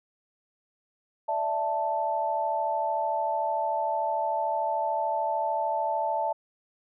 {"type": "chord", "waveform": "sine", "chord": "D suspended second", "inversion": "none", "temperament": "just", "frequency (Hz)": [587.3, 660.7, 881], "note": ["D5", "E5", "A5"], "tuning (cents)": [0, 4, 2], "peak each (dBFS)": [-33, -30, -27], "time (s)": [1.28, 6.33], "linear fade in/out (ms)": 10, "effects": []}